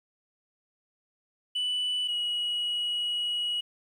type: tone pair in turn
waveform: sine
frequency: 2975 / 2912 Hz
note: F#7 / F#7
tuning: +9 / -28 cents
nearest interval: unison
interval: 37 cents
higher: first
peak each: -24 / -25 dBFS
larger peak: first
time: 1.55-2.08 / 2.08-3.61 s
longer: second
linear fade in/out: 10 ms
effects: tanh soft clip ceiling -25 dBFS + 10-bit